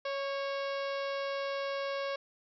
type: harmonic tone with a mistuned harmonic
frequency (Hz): 554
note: C#5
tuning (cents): -1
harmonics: 1 / 2 / 3 / 4 / 5 / 6 / 7 / 8 / 9 / 10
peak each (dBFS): -34 / -40 / -44 / -46 / -48 / -50 / -51 / -52 / -53 / -54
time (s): 0.05-2.16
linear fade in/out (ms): 5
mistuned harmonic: 3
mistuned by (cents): -31
effects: none